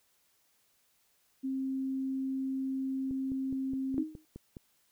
sine tone, 265.9 Hz, C4, 28 cents sharp, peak -31 dBFS, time 1.43-4.04 s, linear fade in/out 20 ms
click train, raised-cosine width 3 ms, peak -31 dBFS, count 8, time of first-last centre 3.11-4.568 s, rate 4.8 Hz
sine tone with exponential decay, 312.3 Hz, D#4, 7 cents sharp, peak -26 dBFS, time 3.98-4.25 s, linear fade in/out 0 ms, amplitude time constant 58 ms
effects white hiss -71 dBFS RMS until 4.91 s

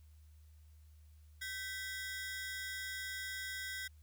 sawtooth ring-modulated tone, 1760 Hz, A6, in tune, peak -34 dBFS, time 1.41-3.88 s, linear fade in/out 10 ms, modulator 218 Hz, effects added 76 Hz sine -57 dBFS peak until 4.02 s + white hiss -75 dBFS RMS until 4.02 s

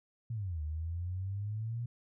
sine exponential two-way sweep, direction down then up, 120.8 to 75 to 120.8 Hz, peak -34 dBFS, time 0.3-1.86 s, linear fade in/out 5 ms, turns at 0.62 s, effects none

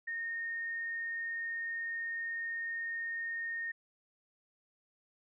sine tone, 1842 Hz, A#6, 21 cents flat, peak -35 dBFS, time 0.07-3.72 s, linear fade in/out 10 ms, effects none

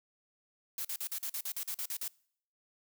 blue noise bursts, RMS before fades -37 dBFS, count 12, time 0.78-2.08 s, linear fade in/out 2 ms, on 68 ms, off 44 ms, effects noise-tail reverb RT60 0.6 s tail -24 dB re dry

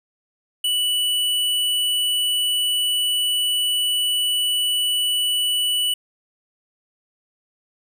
square tone, 2960 Hz, F#7, in tune, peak -19 dBFS, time 0.64-5.94 s, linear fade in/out 5 ms, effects none

